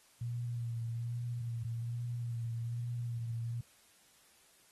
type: tone with vibrato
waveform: sine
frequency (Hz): 117.9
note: A#2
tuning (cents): +20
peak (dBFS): -35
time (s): 0.21-3.61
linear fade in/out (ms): 5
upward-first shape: sine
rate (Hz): 1.2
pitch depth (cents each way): 33
effects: white hiss -65 dBFS RMS until 4.71 s + AAC 32 kbps